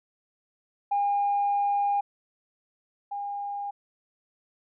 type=tone pair in turn; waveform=sine; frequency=810 / 810 Hz; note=G#5 / G#5; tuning=-43 / -43 cents; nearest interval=unison; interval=0 cents; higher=neither; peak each=-21 / -30 dBFS; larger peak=first; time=0.91-2.01 / 3.11-3.71 s; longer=first; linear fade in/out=10 ms; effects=tanh soft clip ceiling -18 dBFS